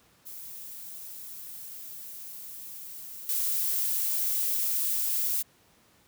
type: noise with level steps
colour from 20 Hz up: violet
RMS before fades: -42 / -28 dBFS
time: 0.25-5.43 s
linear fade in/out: 20 ms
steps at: 3.29 s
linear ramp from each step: 2 ms
effects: pink hiss -62 dBFS RMS until 6.07 s + high-pass 80 Hz 12 dB/octave